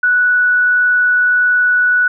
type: tone with frequency modulation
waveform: sine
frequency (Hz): 1476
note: F#6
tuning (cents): -5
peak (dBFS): -9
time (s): 0.03-2.08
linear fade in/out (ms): 5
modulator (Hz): 21.6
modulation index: 0.23
effects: none